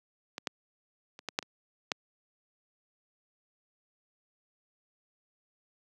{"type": "clicks", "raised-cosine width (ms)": 0.2, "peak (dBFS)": [-19, -13, -28, -17, -10, -27, -11], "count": 7, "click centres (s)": [0.381, 0.472, 1.191, 1.287, 1.389, 1.427, 1.918], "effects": ["high-pass 200 Hz 12 dB/octave"]}